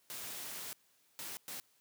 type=noise bursts at uneven times; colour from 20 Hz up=white; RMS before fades=-44 dBFS; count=3; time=0.1-0.73 / 1.19-1.37 / 1.48-1.6 s; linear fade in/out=0 ms; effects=white hiss -71 dBFS RMS until 1.8 s + high-pass 100 Hz 12 dB/octave